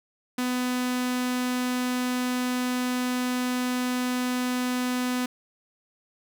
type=tone with notch filter; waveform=sawtooth; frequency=250 Hz; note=B3; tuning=21 cents sharp; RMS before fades=-27 dBFS; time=0.38-5.26 s; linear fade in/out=5 ms; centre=590 Hz; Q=1.5; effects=none